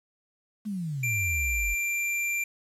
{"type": "exponential sweep", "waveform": "sine", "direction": "down", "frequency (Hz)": [218.9, 46.25], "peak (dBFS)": -29, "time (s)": [0.65, 1.75], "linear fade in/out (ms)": 20}
{"type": "tone", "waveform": "square", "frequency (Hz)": 2366, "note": "D7", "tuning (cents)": 12, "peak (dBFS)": -27, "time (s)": [1.03, 2.44], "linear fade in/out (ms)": 5}
{"effects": ["resampled to 32000 Hz", "9-bit"]}